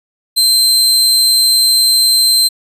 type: tone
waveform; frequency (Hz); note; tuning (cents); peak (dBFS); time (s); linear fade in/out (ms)
sawtooth; 4116; C8; -29; -5; 0.36-2.49; 20
effects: resampled to 32000 Hz